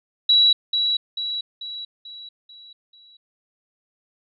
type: tone with echo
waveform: sine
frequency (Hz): 3908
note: B7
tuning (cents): -19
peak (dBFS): -12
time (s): 0.29-0.53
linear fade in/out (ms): 5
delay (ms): 440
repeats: 6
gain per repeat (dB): -6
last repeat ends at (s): 3.17
effects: none